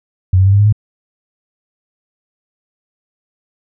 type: tone with pitch steps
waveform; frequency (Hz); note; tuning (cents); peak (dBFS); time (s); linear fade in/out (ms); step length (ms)
sine; 92.5 / 95.16 / 97.89 / 100.7 / 103.59 / 106.56; F#2 / F#2 / G2 / G2 / G#2 / G#2; 0 / +49 / -2 / +47 / -4 / +45; -6; 0.33-0.726; 5; 66
effects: none